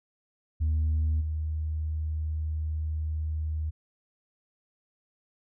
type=tone with level steps; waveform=sine; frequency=77.78 Hz; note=D#2; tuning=in tune; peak=-21 / -27 dBFS; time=0.6-3.71 s; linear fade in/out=20 ms; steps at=1.2 s; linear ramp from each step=20 ms; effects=tanh soft clip ceiling -21 dBFS